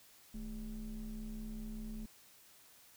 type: ring-modulated tone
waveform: triangle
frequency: 92.5 Hz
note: F#2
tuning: in tune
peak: -36 dBFS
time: 0.34-2.06 s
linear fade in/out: 5 ms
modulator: 125 Hz
effects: white hiss -62 dBFS RMS until 2.96 s